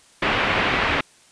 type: low-pass noise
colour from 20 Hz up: white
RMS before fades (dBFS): -21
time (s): 0.22-1.01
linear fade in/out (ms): 5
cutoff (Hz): 2700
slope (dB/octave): 24
effects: white hiss -53 dBFS RMS until 1.31 s + resampled to 22050 Hz